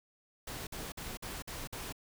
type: noise bursts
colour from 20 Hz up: pink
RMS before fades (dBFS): -42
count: 6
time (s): 0.47-1.925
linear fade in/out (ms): 5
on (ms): 200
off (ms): 51
effects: none